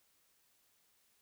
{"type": "silence", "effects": ["white hiss -73 dBFS RMS until 1.21 s"]}